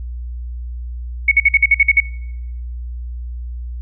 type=tone bursts; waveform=sine; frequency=2217 Hz; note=C#7; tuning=in tune; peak=-7 dBFS; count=9; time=1.28-2.003 s; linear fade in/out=5 ms; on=35 ms; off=51 ms; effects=noise-tail reverb RT60 0.9 s tail -22 dB re dry + added 60 Hz sine -24 dBFS peak until 3.81 s